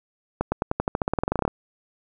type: accelerating click train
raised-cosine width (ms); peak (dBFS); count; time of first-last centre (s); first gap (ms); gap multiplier
1; -8; 19; 0.41-1.478; 110; 0.92
effects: none